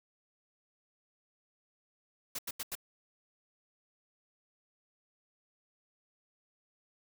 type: noise bursts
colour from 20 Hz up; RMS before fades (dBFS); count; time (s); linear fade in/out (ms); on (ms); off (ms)
white; -38; 4; 2.35-2.753; 5; 37; 85
effects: none